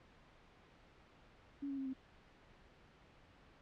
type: tone with pitch steps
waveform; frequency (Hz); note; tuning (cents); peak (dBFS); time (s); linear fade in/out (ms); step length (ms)
sine; 281.1 / 274.8 / 268.7 / 262.7; C#4 / C#4 / C4 / C4; +24 / -15 / +46 / +7; -39; 1.62-1.936; 10; 79
effects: pink hiss -64 dBFS RMS until 3.61 s + low-pass 3000 Hz 12 dB/octave